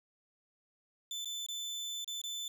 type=tone with dropouts; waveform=30% pulse; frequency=3520 Hz; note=A7; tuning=in tune; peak=-35 dBFS; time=1.11-2.48 s; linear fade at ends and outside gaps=2 ms; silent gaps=1.247-1.256 / 1.464-1.486 / 2.045-2.077 / 2.216-2.238 s; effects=12-bit